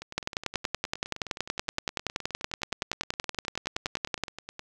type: two click trains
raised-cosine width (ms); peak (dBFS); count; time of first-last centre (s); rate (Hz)
0.2; -21 / -10; 45 / 44; 0.02-4.594 / 0.18-4.237; 9.62 / 10.6
effects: none